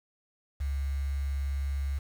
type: tone with quantisation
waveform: sine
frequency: 69.3 Hz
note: C#2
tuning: in tune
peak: -28 dBFS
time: 0.6-1.99 s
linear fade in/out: 10 ms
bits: 8
effects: none